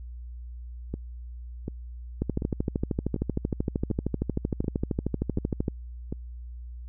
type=two click trains; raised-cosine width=3 ms; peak=-13 / -18 dBFS; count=46 / 8; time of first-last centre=2.22-5.682 / 0.94-6.125 s; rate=13 / 1.35 Hz; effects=added 60 Hz sine -37 dBFS peak until 6.88 s